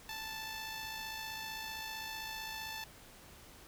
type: tone with amplitude modulation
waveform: 10% pulse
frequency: 880 Hz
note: A5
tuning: in tune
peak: -31 dBFS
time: 0.09-2.84 s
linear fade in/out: 2 ms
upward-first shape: sine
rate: 55.5 Hz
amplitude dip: 35%
effects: pink hiss -56 dBFS RMS until 3.67 s